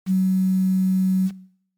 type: tone with quantisation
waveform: sine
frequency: 187.8 Hz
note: F#3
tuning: 26 cents sharp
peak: -15 dBFS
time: 0.06-1.31 s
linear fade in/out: 50 ms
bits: 7
effects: noise-tail reverb RT60 0.7 s tail -20 dB re dry + MP3 96 kbps